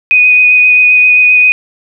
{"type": "tone with vibrato", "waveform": "sine", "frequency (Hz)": 2489, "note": "D#7", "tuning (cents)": 0, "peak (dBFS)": -3, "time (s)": [0.11, 1.52], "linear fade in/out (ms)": 0, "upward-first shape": "sine", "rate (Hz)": 7.6, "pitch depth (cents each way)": 13, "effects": []}